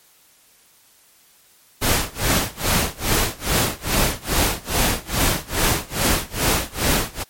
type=noise with tremolo; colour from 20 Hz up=pink; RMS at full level=-17 dBFS; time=1.81-7.24 s; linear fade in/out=20 ms; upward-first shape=sine; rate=2.4 Hz; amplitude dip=95%; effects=white hiss -54 dBFS RMS until 7.29 s + MP3 64 kbps